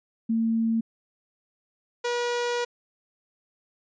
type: tone pair in turn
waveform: sine / sawtooth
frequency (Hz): 226.3 / 481.9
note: A3 / B4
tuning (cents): +49 / -43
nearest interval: octave + minor second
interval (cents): 1308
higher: second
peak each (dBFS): -21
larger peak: neither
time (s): 0.29-0.81 / 2.04-2.65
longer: second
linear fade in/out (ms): 10
effects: resampled to 16000 Hz

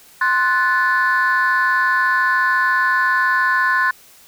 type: chord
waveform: sine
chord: F# diminished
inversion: second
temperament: equal with one note detuned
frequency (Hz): 1046.5 / 1480 / 1745.8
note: C6 / F#6 / A6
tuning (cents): 0 / 0 / -14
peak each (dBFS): -17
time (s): 0.21-3.91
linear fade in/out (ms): 5
effects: tanh soft clip ceiling -8 dBFS + white hiss -47 dBFS RMS until 4.27 s

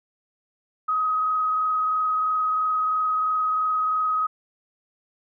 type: tone with frequency modulation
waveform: sine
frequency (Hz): 1263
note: D#6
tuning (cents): +26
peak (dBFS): -20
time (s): 0.88-4.27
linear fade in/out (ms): 10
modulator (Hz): 23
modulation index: 0.53
effects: none

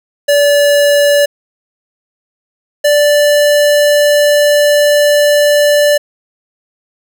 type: tone pair in turn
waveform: square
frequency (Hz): 577 / 586.1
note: D5 / D5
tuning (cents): -31 / -4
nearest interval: unison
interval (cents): 27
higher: second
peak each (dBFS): -7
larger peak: neither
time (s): 0.28-1.26 / 2.84-5.98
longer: second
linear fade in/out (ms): 10
effects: none

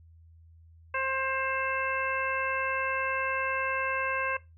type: harmonic tone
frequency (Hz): 530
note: C5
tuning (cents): +22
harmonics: 1 / 2 / 3 / 4 / 5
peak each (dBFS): -35 / -32 / -33 / -37 / -35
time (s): 0.94-4.37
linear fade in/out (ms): 5
effects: noise-tail reverb RT60 0.2 s tail -17 dB re dry + added 82 Hz sine -52 dBFS peak until 4.57 s

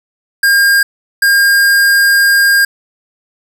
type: tone bursts at uneven times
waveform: square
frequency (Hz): 1612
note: G6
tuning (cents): +48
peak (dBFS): -7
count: 2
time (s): 0.43-0.83 / 1.22-2.65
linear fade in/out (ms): 5
effects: none

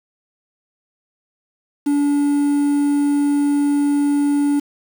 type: tone with quantisation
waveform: triangle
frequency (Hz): 287.5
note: D4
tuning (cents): -37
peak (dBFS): -12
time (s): 1.86-4.6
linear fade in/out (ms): 10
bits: 6
effects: none

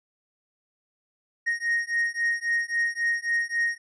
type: beating tone pair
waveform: triangle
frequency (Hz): 1864.7 / 1868.4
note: A#6 / A#6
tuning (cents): 0 / +3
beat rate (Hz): 3.7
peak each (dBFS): -25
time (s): 1.46-3.78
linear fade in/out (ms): 20
effects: resampled to 22050 Hz

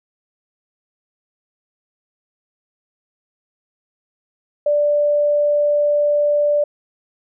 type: tone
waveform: sine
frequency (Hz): 587.3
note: D5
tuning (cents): 0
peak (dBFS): -13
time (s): 4.66-6.64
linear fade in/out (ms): 5
effects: none

